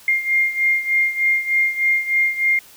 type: beating tone pair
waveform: sine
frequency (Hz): 2116 / 2119.3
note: C7 / C7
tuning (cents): +19 / +22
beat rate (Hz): 3.3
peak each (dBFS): -17 / -21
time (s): 0.08-2.59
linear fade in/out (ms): 2
effects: white hiss -46 dBFS RMS until 2.76 s